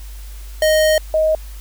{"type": "tone pair in turn", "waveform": ["square", "sine"], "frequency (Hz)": [622, 627.4], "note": ["D#5", "D#5"], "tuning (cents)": [-1, 14], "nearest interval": "unison", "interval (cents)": 15, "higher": "second", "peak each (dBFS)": -12, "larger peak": "neither", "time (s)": [[0.62, 0.98], [1.14, 1.35]], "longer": "first", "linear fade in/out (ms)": 2, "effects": ["added 50 Hz sine -30 dBFS peak until 1.6 s", "white hiss -44 dBFS RMS until 1.6 s"]}